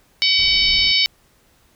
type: harmonic tone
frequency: 756 Hz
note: F#5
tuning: 37 cents sharp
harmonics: 3 / 4 / 5 / 6 / 7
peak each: -20 / -20 / -20 / -20 / -20 dBFS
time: 0.22-1.06 s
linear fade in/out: 0 ms
type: noise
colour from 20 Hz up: brown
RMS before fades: -33 dBFS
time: 0.39-0.92 s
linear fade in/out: 2 ms
effects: pink hiss -57 dBFS RMS until 1.75 s